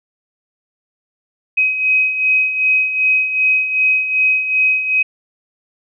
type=beating tone pair; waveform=sine; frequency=2527 / 2529.6 Hz; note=D#7 / D#7; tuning=+26 / +28 cents; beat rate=2.6 Hz; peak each=-20 / -13 dBFS; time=1.57-5.03 s; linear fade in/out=10 ms; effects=none